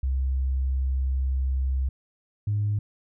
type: tone pair in turn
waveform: sine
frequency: 66 / 103.89 Hz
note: C2 / G#2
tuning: +16 / +1 cents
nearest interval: minor sixth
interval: 785 cents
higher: second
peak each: -21 dBFS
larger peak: neither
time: 0.03-1.89 / 2.47-2.79 s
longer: first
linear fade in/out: 5 ms
effects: tanh soft clip ceiling -18 dBFS